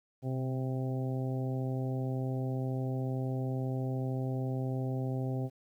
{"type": "harmonic tone with a mistuned harmonic", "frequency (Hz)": 130.81, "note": "C3", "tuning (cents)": 0, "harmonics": [1, 2, 3, 4, 5, 6], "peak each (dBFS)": [-32, -38, -42, -44, -46, -48], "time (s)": [0.22, 5.5], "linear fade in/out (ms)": 50, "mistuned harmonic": 1, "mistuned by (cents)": -27, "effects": ["11-bit"]}